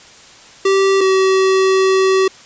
square tone pair in turn, 388.7 / 381.1 Hz, G4 / G4, -15 / -49 cents, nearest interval unison, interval 34 cents, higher first, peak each -11 dBFS, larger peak neither, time 0.65-1.01 / 1.01-2.28 s, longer second, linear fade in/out 5 ms, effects white hiss -41 dBFS RMS until 2.45 s + resampled to 16000 Hz

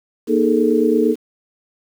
sine tone cluster, 236.1 / 308.6 / 418.4 / 447.3 Hz, A#3 / D#4 / G#4 / A4, +22 / -14 / +13 / +28 cents, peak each -18 dBFS, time 0.27-1.16 s, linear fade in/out 50 ms, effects 7-bit

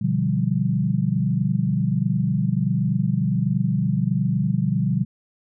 sine chord, G dominant seventh, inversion first, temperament equal, 123.47 / 146.83 / 174.61 / 196 Hz, B2 / D3 / F3 / G3, 0 / 0 / 0 / 0 cents, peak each -24 dBFS, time 0.01-5.05 s, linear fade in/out 10 ms, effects none

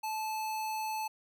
square tone, 870 Hz, A5, 20 cents flat, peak -34 dBFS, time 0.03-1.08 s, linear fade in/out 10 ms, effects none

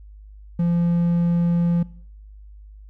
triangle tone, 171.7 Hz, F3, 29 cents flat, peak -15 dBFS, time 0.59-1.83 s, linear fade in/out 5 ms, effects noise-tail reverb RT60 0.6 s tail -21 dB re dry + added 51 Hz sine -40 dBFS peak until 2.89 s

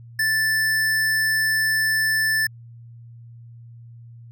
square tone, 1760 Hz, A6, in tune, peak -19 dBFS, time 0.19-2.47 s, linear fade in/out 5 ms, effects added 117 Hz sine -40 dBFS peak until 4.31 s

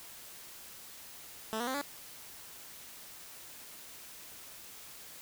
10% pulse tone with pitch steps, 219.9 / 239.8 / 261.5 / 285.2 Hz, A3 / A#3 / C4 / C#4, -1 / +49 / -1 / +49 cents, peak -25 dBFS, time 1.53-1.814 s, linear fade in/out 0 ms, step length 71 ms, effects white hiss -50 dBFS RMS until 5.21 s

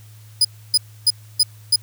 35% pulse tone bursts, 4978 Hz, D#8, in tune, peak -10 dBFS, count 5, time 0.41-1.76 s, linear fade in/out 5 ms, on 38 ms, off 290 ms, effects added 107 Hz sine -41 dBFS peak until 1.82 s + white hiss -52 dBFS RMS until 1.82 s

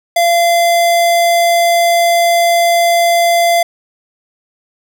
square tone, 686 Hz, F5, 31 cents flat, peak -9 dBFS, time 0.16-3.63 s, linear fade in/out 5 ms, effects none

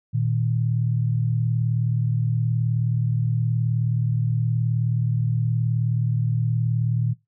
sine tone pair together, 116.54 / 155.56 Hz, A#2 / D#3, 0 / 0 cents, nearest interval perfect fourth, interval 500 cents, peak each -21 / -25 dBFS, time 0.13-7.14 s, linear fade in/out 20 ms, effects noise-tail reverb RT60 0.2 s tail -18 dB re dry

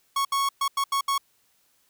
45% pulse tone bursts at uneven times, 1105 Hz, C#6, 6 cents flat, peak -22 dBFS, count 6, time 0.16-0.25 / 0.32-0.49 / 0.61-0.68 / 0.77-0.84 / 0.92-1.01 / 1.08-1.18 s, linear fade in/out 5 ms, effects white hiss -66 dBFS RMS until 1.89 s

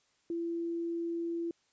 sine tone, 337.3 Hz, E4, 40 cents sharp, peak -32 dBFS, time 0.3-1.51 s, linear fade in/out 2 ms, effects white hiss -72 dBFS RMS until 1.72 s + resampled to 16000 Hz

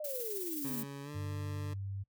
sine exponential sweep, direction down, 622.3 to 217.7 Hz, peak -38 dBFS, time 0-0.84 s, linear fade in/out 5 ms
violet noise with tremolo, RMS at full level -39 dBFS, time 0.04-0.83 s, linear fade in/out 5 ms, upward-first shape sine, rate 19 Hz, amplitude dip 40%
20% pulse tone with pitch glide, 140 to 147.98 Hz, C#3 to D3, +18 to +13 cents, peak -37 dBFS, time 0.64-1.74 s, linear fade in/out 10 ms, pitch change +95 cents, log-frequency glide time 1.03-1.11 s
sine tone, 98.1 Hz, G2, 2 cents sharp, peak -37 dBFS, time 1.14-2.04 s, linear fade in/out 20 ms
effects noise-tail reverb RT60 0.1 s tail -21 dB re dry

